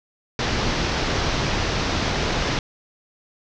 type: low-pass noise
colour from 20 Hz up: pink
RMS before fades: -23 dBFS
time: 0.39-2.59 s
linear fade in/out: 2 ms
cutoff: 6000 Hz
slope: 48 dB/octave
effects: none